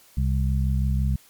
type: harmonic tone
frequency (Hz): 66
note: C2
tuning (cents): +16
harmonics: 1 / 2 / 3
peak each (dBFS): -21 / -25 / -30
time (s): 0.17-1.16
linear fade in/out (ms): 5
effects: white hiss -54 dBFS RMS until 1.29 s + MP3 96 kbps